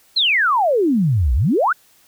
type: exponential two-way sweep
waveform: sine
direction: down then up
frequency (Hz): 4300 to 56.5 to 1609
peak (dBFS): -13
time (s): 0.16-1.73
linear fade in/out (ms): 10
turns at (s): 1.34
effects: white hiss -54 dBFS RMS until 2.07 s